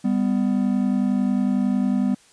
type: tone pair together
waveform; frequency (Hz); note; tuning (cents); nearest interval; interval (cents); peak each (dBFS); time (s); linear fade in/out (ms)
triangle; 198.7 / 249.7; G3 / B3; +24 / +19; major third; 395; -19; 0.04-2.15; 10
effects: white hiss -54 dBFS RMS until 2.32 s + resampled to 22050 Hz